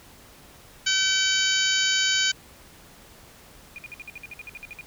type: harmonic tone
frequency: 765 Hz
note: G5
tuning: 42 cents flat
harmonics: 2 / 3 / 4 / 5 / 6 / 7 / 8 / 9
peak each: -26 / -30 / -25 / -32 / -28 / -35 / -32 / -29 dBFS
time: 0.86-2.32 s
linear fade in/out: 10 ms
type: tone bursts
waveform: sine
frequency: 2439 Hz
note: D#7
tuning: 35 cents flat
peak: -35 dBFS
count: 14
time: 3.76-4.81 s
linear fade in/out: 0 ms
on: 23 ms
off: 56 ms
effects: pink hiss -50 dBFS RMS until 4.86 s